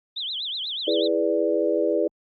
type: tone with vibrato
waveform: sine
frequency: 3499 Hz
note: A7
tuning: 10 cents flat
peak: -27 dBFS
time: 0.16-1.08 s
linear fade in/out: 10 ms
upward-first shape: triangle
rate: 8.2 Hz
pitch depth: 290 cents each way
type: chord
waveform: sine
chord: E dominant seventh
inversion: none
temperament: equal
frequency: 329.6 / 415.3 / 493.9 / 587.3 Hz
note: E4 / G#4 / B4 / D5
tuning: 0 / 0 / 0 / 0 cents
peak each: -25 dBFS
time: 0.87-2.08 s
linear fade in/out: 10 ms
effects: Opus 48 kbps